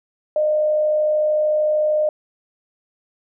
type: tone with frequency modulation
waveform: sine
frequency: 610 Hz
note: D#5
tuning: 34 cents flat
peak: -15 dBFS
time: 0.36-2.09 s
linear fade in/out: 2 ms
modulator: 53.2 Hz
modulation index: 0.22
effects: none